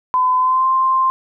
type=tone with pitch glide; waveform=sine; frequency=1014 to 1048.5 Hz; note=B5 to C6; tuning=+45 to +3 cents; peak=-12 dBFS; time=0.14-1.1 s; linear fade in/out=0 ms; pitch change=+58 cents; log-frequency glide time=0.37-0.67 s; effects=none